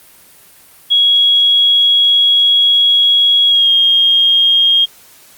sine tone with pitch glide, 3321 to 3240 Hz, G#7 to G#7, -1 to -43 cents, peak -7 dBFS, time 0.9-4.86 s, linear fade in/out 20 ms, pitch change -42 cents, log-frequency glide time 3.47-3.7 s, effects white hiss -43 dBFS RMS until 5.37 s + Opus 32 kbps

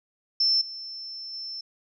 sine tone with level steps, 5330 Hz, E8, 18 cents sharp, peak -19 / -35 / -33 dBFS, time 0.4-1.61 s, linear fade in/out 5 ms, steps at 0.61 / 1.33 s, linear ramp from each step 5 ms, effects none

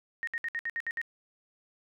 sine tone bursts, 1857 Hz, A#6, 7 cents flat, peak -30 dBFS, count 8, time 0.23-1.015 s, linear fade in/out 0 ms, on 43 ms, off 63 ms, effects none

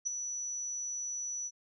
sine tone with ADSR envelope, 5920 Hz, F#8, in tune, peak -27 dBFS, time 0.05-1.51 s, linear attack 23 ms, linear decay 4 ms, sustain -8 dB, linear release 47 ms, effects none

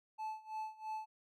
triangle tone with tremolo, 870 Hz, A5, 20 cents flat, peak -36 dBFS, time 0.18-1.06 s, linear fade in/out 20 ms, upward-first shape sine, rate 3 Hz, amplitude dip 90%, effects none

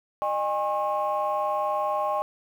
sine tone cluster, 610 / 814 / 1082 Hz, D#5 / G#5 / C#6, -34 / -35 / -42 cents, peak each -27 dBFS, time 0.22-2.22 s, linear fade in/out 0 ms, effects tanh soft clip ceiling -17 dBFS + 9-bit

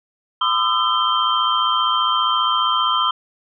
sine tone cluster, 1016 / 1214 / 1329 / 3143 Hz, B5 / D#6 / E6 / G7, +49 / -43 / +14 / +4 cents, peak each -21 dBFS, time 0.41-3.11 s, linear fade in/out 5 ms, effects none

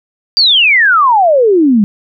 sine exponential sweep, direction down, 4792 to 196 Hz, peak -5 dBFS, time 0.37-1.84 s, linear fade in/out 0 ms, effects none

